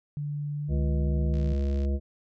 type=tone with pitch glide; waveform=sine; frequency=146.3 to 152.25 Hz; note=D3 to D#3; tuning=-6 to -37 cents; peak=-29 dBFS; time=0.17-1.53 s; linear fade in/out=0 ms; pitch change=+69 cents; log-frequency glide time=0.54-1.16 s
type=harmonic tone; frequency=69.3 Hz; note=C#2; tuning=in tune; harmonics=1 / 3 / 5 / 7 / 9; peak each=-24 / -34 / -38 / -41 / -43 dBFS; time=0.68-2 s; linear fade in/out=50 ms
type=click train; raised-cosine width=0.2 ms; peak=-33 dBFS; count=35; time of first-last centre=1.34-1.849 s; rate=66.8 Hz
effects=none